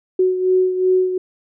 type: beating tone pair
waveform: sine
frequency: 370 / 372.7 Hz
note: F#4 / F#4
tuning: 0 / +13 cents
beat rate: 2.7 Hz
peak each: -14 / -21 dBFS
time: 0.19-1.18 s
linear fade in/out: 5 ms
effects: none